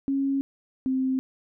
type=tone pair in turn; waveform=sine; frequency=274 / 261.6 Hz; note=C#4 / C4; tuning=-20 / 0 cents; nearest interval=minor second; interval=80 cents; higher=first; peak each=-22 dBFS; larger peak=neither; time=0.08-0.41 / 0.86-1.19 s; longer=neither; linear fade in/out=0 ms; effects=none